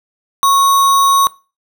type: tone with sample-and-hold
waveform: sine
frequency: 1102 Hz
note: C#6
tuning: 11 cents flat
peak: -8 dBFS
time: 0.43-1.27 s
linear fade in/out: 0 ms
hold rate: 4900 Hz
effects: noise-tail reverb RT60 0.3 s tail -20 dB re dry